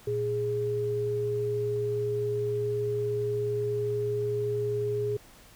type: tone pair together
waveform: sine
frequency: 116.5 / 415.2 Hz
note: A#2 / G#4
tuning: -1 / 0 cents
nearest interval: octave + minor seventh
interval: 2201 cents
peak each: -33 / -27 dBFS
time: 0.07-5.17 s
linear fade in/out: 5 ms
effects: pink hiss -54 dBFS RMS until 5.55 s